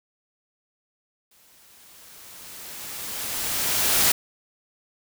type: noise with exponential growth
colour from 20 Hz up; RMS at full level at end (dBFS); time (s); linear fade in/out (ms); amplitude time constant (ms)
white; -18; 1.31-4.12; 5; 610
effects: none